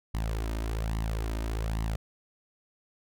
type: tone with flanger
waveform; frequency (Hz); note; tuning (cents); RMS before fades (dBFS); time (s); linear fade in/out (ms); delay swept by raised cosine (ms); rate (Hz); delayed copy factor
sawtooth; 54.9; A1; -3; -31; 0.14-1.96; 5; 0.99 to 3.29; 1.2; +0.65
effects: none